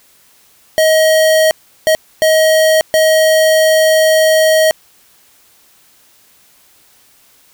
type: tone bursts at uneven times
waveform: square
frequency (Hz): 632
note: D#5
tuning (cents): +27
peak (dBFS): -8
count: 4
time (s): 0.78-1.51 / 1.87-1.95 / 2.22-2.81 / 2.94-4.71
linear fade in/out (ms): 0
effects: white hiss -49 dBFS RMS until 7.53 s